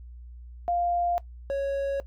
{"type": "tone pair in turn", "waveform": ["sine", "triangle"], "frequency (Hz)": [698.5, 553.2], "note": ["F5", "C#5"], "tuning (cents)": [0, -4], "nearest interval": "major third", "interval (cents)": 404, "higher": "first", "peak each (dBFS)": -23, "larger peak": "neither", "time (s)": [[0.68, 1.18], [1.5, 2]], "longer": "neither", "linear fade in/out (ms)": 0, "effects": ["noise-tail reverb RT60 0.1 s tail -18 dB re dry", "added 60 Hz sine -41 dBFS peak until 2.06 s"]}